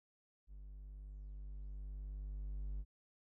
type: tone with level ramp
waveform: triangle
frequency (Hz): 49.55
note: G1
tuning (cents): +19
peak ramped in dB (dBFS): -48 to -37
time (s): 0.47-2.85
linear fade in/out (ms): 50
effects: none